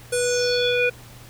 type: tone with low-pass filter sweep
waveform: square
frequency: 490 Hz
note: B4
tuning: 14 cents flat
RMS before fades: -21 dBFS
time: 0.12-0.9 s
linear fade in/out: 10 ms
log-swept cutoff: 10000 to 2200 Hz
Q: 5.7
effects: added 120 Hz sine -44 dBFS peak until 1.29 s + pink hiss -46 dBFS RMS until 1.29 s